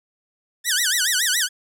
10% pulse tone with vibrato, 1700 Hz, G#6, 40 cents sharp, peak -9 dBFS, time 0.64-1.49 s, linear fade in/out 50 ms, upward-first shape sine, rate 7.1 Hz, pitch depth 260 cents each way, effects none

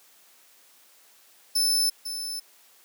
sawtooth tone with echo, 5270 Hz, E8, 1 cent flat, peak -18 dBFS, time 1.55-1.9 s, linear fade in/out 10 ms, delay 500 ms, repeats 1, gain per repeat -10 dB, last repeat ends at 2.4 s, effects white hiss -57 dBFS RMS until 2.84 s + high-pass 300 Hz 12 dB/octave

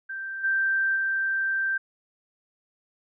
sine tone with level steps, 1568 Hz, G6, in tune, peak -31 / -21 / -23 dBFS, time 0.09-1.78 s, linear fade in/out 10 ms, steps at 0.43 / 0.95 s, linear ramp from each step 20 ms, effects none

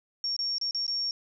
sine tone with dropouts, 5520 Hz, F8, 21 cents flat, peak -27 dBFS, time 0.24-1.11 s, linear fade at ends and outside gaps 1 ms, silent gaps 0.365-0.39 / 0.583-0.613 / 0.71-0.747 / 0.866-0.879 s, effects none

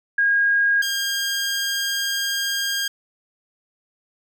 sine / 15% pulse tone pair in turn, 1631 / 1611.3 Hz, G#6 / G6, -32 / +47 cents, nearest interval unison, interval 21 cents, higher first, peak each -15 / -15 dBFS, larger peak neither, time 0.18-0.82 / 0.82-2.88 s, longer second, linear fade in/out 5 ms, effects none

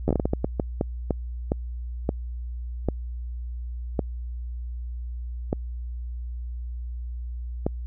slowing click train, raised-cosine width 2 ms, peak -9 dBFS, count 18, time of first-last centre 0.08-7.665 s, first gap 11 ms, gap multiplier 1.39, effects added 60 Hz sine -30 dBFS peak until 7.86 s

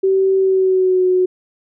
sine tone with pitch glide, 383.8 to 367.3 Hz, G4 to F#4, -37 to -13 cents, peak -11 dBFS, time 0.03-1.26 s, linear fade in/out 10 ms, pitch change -76 cents, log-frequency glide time 0.37-1.05 s, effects none

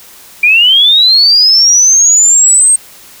sine linear sweep, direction up, 2352 to 8480 Hz, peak -3 dBFS, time 0.43-2.76 s, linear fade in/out 5 ms, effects white hiss -36 dBFS RMS until 3.2 s

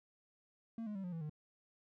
triangle tone with pitch steps, 227.5 / 209.8 / 193.53 / 178.49 / 164.63 / 151.84 Hz, A#3 / G#3 / G3 / F3 / E3 / D#3, -42 / +18 / -22 / +38 / -2 / -42 cents, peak -38 dBFS, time 0.78-1.296 s, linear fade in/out 2 ms, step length 86 ms, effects none

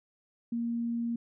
sine tone, 234.1 Hz, A#3, 8 cents sharp, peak -29 dBFS, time 0.52-1.16 s, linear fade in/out 5 ms, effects none

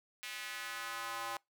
square tone with high-pass filter sweep, 114.8 Hz, A#2, 26 cents flat, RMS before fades -42 dBFS, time 0.23-1.37 s, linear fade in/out 0 ms, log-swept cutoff 2300 to 900 Hz, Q 1.8, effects noise-tail reverb RT60 0.2 s tail -26 dB re dry

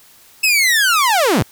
sawtooth linear sweep, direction down, 2637 to 73.42 Hz, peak -8 dBFS, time 0.43-1.43 s, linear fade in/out 10 ms, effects white hiss -47 dBFS RMS until 1.51 s

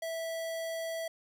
square tone, 656 Hz, E5, 9 cents flat, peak -35 dBFS, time 0.02-1.08 s, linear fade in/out 5 ms, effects none

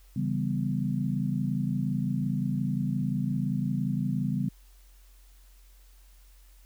sine chord, C# half-diminished seventh, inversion none, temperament equal with one note detuned, 138.59 / 164.24 / 196 / 246.9 Hz, C#3 / E3 / G3 / B3, 0 / -6 / 0 / 0 cents, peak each -30 / -34 / -30 / -33 dBFS, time 0.16-4.49 s, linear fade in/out 5 ms, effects added 45 Hz sine -52 dBFS peak until 6.65 s + white hiss -63 dBFS RMS until 6.65 s

